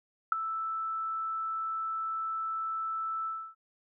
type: tone with ADSR envelope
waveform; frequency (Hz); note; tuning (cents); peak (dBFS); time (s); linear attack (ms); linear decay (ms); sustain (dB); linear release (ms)
sine; 1319; E6; +1; -17; 0.32-3.55; 3; 8; -14; 290
effects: none